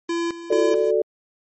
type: tone with tremolo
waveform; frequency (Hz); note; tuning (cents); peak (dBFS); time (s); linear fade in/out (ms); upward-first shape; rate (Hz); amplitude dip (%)
square; 338.6; E4; +46; -22; 0.09-0.91; 5; square; 2.3; 75
type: chord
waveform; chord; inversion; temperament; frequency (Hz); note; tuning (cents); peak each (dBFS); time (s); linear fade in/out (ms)
sine; D major; first; equal; 370 / 440 / 587.3; F#4 / A4 / D5; 0 / 0 / 0; -22 / -19 / -22; 0.5-1.02; 5
effects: MP3 32 kbps